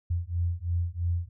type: beating tone pair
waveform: sine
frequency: 85 / 88 Hz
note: F2 / F2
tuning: -46 / +14 cents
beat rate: 3 Hz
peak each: -29 dBFS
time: 0.1-1.29 s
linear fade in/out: 10 ms
effects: none